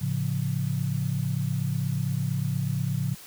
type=chord; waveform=sine; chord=A augmented; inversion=none; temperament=equal; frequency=110 / 138.59 / 174.61 Hz; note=A2 / C#3 / E#3; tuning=0 / 0 / 0 cents; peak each=-30 / -27 / -31 dBFS; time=0.01-3.15 s; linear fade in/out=10 ms; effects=white hiss -46 dBFS RMS until 3.26 s